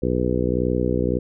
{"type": "harmonic tone", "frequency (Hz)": 61.74, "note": "B1", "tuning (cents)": 0, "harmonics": [1, 2, 3, 4, 5, 6, 7, 8], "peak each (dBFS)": [-27, -27, -27, -27, -27, -27, -27, -27], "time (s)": [0.02, 1.19], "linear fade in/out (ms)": 10, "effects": []}